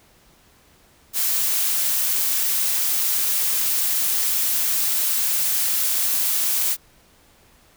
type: noise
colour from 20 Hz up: blue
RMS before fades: -21 dBFS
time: 1.13-6.77 s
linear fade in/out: 50 ms
effects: pink hiss -55 dBFS RMS until 7.76 s